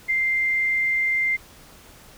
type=tone with ADSR envelope; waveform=sine; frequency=2093 Hz; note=C7; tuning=in tune; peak=-17 dBFS; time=0.08-1.37 s; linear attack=25 ms; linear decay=7 ms; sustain=-2 dB; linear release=19 ms; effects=pink hiss -48 dBFS RMS until 2.17 s